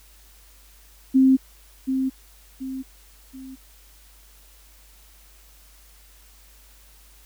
sine tone with echo, 263.7 Hz, C4, 14 cents sharp, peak -12 dBFS, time 1.14-1.37 s, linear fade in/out 20 ms, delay 730 ms, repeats 3, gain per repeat -8 dB, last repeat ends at 3.56 s, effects added 50 Hz sine -51 dBFS peak until 7.25 s + white hiss -54 dBFS RMS until 7.25 s

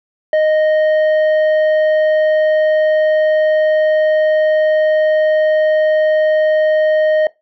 triangle tone with tanh clipping, 620 Hz, D#5, 6 cents flat, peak -11 dBFS, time 0.33-7.27 s, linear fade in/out 2 ms, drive 11 dB, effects noise-tail reverb RT60 0.2 s tail -20 dB re dry

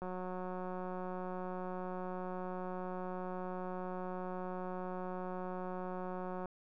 click train, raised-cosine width 1 ms, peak -29 dBFS, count 1179, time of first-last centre 0.02-6.457 s, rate 183 Hz, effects none

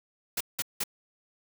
white noise bursts, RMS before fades -30 dBFS, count 3, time 0.37-0.838 s, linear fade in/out 5 ms, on 36 ms, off 180 ms, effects none

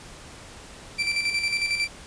30% pulse tone with tremolo, 2345 Hz, D7, 3 cents flat, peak -19 dBFS, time 0.98-1.88 s, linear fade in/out 20 ms, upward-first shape square, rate 11 Hz, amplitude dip 50%, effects pink hiss -44 dBFS RMS until 2.06 s + resampled to 22050 Hz

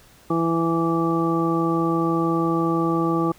harmonic tone, 166 Hz, E3, 12 cents sharp, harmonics 1 / 2 / 3 / 4 / 5 / 7, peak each -25 / -21 / -29 / -35 / -30 / -26 dBFS, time 0.3-3.32 s, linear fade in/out 5 ms, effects pink hiss -52 dBFS RMS until 3.38 s

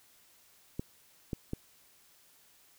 clicks, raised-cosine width 3 ms, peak -21 dBFS, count 3, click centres 0.795 / 1.332 / 1.534 s, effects white hiss -63 dBFS RMS until 2.78 s

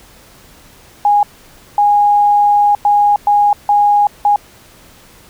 sine tone bursts at uneven times, 823 Hz, G#5, 16 cents flat, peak -7 dBFS, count 6, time 1.05-1.23 / 1.78-2.75 / 2.85-3.16 / 3.27-3.53 / 3.69-4.07 / 4.25-4.36 s, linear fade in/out 2 ms, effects pink hiss -43 dBFS RMS until 5.29 s

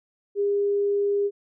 sine tone, 404.7 Hz, G#4, 45 cents flat, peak -20 dBFS, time 0.35-1.31 s, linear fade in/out 50 ms, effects none

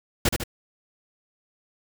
pink noise with echo, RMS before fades -20 dBFS, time 0.25-0.29 s, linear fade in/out 5 ms, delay 74 ms, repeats 2, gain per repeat -5 dB, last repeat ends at 0.438 s, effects none

